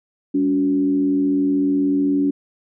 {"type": "tone with frequency modulation", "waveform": "sine", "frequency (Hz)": 283.8, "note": "C#4", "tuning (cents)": 41, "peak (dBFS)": -15, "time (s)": [0.34, 2.31], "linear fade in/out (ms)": 10, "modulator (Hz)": 83.8, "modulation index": 0.51, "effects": []}